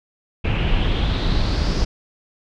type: noise with low-pass filter sweep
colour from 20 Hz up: brown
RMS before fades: -19 dBFS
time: 0.44-1.85 s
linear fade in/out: 10 ms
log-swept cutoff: 2600 to 5300 Hz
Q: 4.6
effects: none